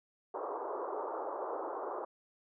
pink band-pass noise, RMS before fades -39 dBFS, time 0.34-2.05 s, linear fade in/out 5 ms, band 360 to 1200 Hz, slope 48 dB/octave, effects none

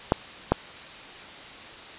clicks, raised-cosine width 1 ms, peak -4 dBFS, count 2, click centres 0.121 / 0.52 s, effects white hiss -42 dBFS RMS until 1.98 s + resampled to 8000 Hz

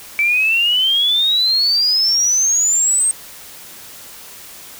sine exponential sweep, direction up, 2307 to 8500 Hz, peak -12 dBFS, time 0.19-3.11 s, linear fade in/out 0 ms, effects white hiss -37 dBFS RMS until 4.79 s

